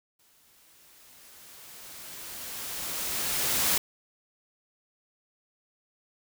white noise with exponential growth, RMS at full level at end -24 dBFS, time 0.19-3.78 s, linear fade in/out 5 ms, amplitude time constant 780 ms, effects none

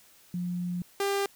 sine / sawtooth tone pair in turn, 177.3 / 398 Hz, F3 / G4, +26 / +26 cents, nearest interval octave + major second, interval 1400 cents, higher second, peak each -29 / -22 dBFS, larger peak second, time 0.34-0.82 / 1-1.26 s, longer first, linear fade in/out 2 ms, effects white hiss -58 dBFS RMS until 1.35 s

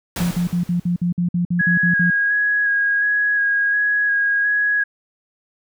pink noise with exponential decay, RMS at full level -25 dBFS, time 0.16-1.13 s, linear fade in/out 2 ms, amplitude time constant 210 ms
sine tone bursts, 175.1 Hz, F3, 5 cents sharp, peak -16 dBFS, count 12, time 0.2-2.103 s, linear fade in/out 5 ms, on 110 ms, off 53 ms
sine tone with vibrato, 1655 Hz, G#6, 6 cents flat, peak -15 dBFS, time 1.59-4.84 s, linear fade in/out 10 ms, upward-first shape square, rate 1.4 Hz, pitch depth 14 cents each way
effects none

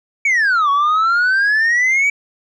sine exponential two-way sweep, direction down then up, 2300 to 1108.7 to 2300 Hz, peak -9 dBFS, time 0.25-2.1 s, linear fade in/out 5 ms, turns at 0.7 s, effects tanh soft clip ceiling -11 dBFS

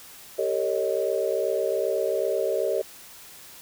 sine chord, Eb dominant seventh, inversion first, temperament equal with one note detuned, 392 / 454.5 / 554.4 / 622.3 Hz, G4 / Bb4 / Db5 / Eb5, 0 / -44 / 0 / 0 cents, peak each -28 dBFS, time 0.38-2.82 s, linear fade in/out 10 ms, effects white hiss -46 dBFS RMS until 3.61 s

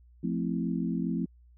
sine chord, F major seventh, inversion none, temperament equal, 174.61 / 220 / 261.6 / 329.6 Hz, F3 / A3 / C4 / E4, 0 / 0 / 0 / 0 cents, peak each -31 / -33 / -33 / -37 dBFS, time 0.23-1.26 s, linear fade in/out 10 ms, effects added 60 Hz sine -54 dBFS peak until 1.57 s

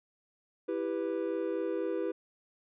triangle chord, E minor, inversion none, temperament equal with one note detuned, 329.6 / 393.6 / 493.9 Hz, E4 / G4 / B4, 0 / +7 / 0 cents, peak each -33 dBFS, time 0.68-2.12 s, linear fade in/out 10 ms, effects resampled to 8000 Hz

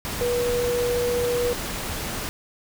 sine tone in noise, 484.8 Hz, B4, 32 cents flat, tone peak -21 dBFS, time 0.21-1.53 s, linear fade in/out 0 ms, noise pink, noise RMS -30 dBFS, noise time 0.05-2.29 s, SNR +6 dB, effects none

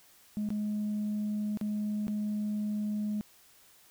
sine tone with dropouts, 210 Hz, G#3, 19 cents sharp, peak -28 dBFS, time 0.37-3.21 s, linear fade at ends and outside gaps 0 ms, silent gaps 0.489-0.504 / 1.573-1.612 / 2.07-2.081 s, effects tanh soft clip ceiling -27 dBFS + white hiss -60 dBFS RMS until 3.9 s

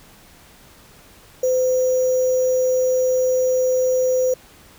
sine tone with sample-and-hold, 511 Hz, C5, 41 cents flat, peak -15 dBFS, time 1.43-4.34 s, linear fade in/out 5 ms, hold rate 6300 Hz, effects pink hiss -48 dBFS RMS until 4.78 s

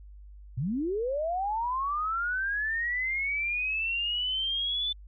sine linear sweep, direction up, 110 to 3520 Hz, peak -27 dBFS, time 0.57-4.93 s, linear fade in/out 10 ms, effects added 50 Hz sine -45 dBFS peak until 5.07 s

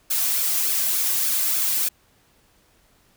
blue noise with flanger, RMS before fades -22 dBFS, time 0.1-1.89 s, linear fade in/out 10 ms, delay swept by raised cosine 1 to 2.3 ms, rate 3.4 Hz, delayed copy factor -0.55, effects pink hiss -60 dBFS RMS until 3.16 s

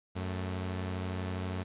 sawtooth tone pair together, 92.3 / 219.5 Hz, F#2 / A3, -4 / -4 cents, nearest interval octave + minor third, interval 1500 cents, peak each -30 / -38 dBFS, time 0.15-1.64 s, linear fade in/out 20 ms, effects resampled to 8000 Hz + 11-bit

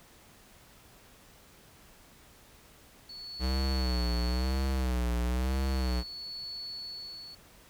sine tone with tremolo, 4419 Hz, C#8, 6 cents flat, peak -37 dBFS, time 3.09-7.35 s, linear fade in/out 5 ms, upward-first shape sine, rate 0.36 Hz, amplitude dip 100%
square tone with vibrato, 63 Hz, B1, 35 cents sharp, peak -28 dBFS, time 3.39-6.04 s, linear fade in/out 50 ms, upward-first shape sine, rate 1 Hz, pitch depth 100 cents each way
effects pink hiss -57 dBFS RMS until 7.69 s

